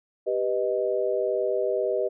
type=chord; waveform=sine; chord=G augmented; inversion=none; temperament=equal; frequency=392 / 493.9 / 622.3 Hz; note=G4 / B4 / D#5; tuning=0 / 0 / 0 cents; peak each=-27 dBFS; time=0.26-2.09 s; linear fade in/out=20 ms; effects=none